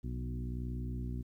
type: harmonic tone with a mistuned harmonic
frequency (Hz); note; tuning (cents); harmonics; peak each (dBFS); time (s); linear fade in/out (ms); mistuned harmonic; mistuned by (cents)
61.1; B1; -18; 1 / 2 / 3 / 4 / 5 / 6; -38 / -40 / -48 / -44 / -52 / -53; 0.03-1.23; 20; 2; +25
effects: 12-bit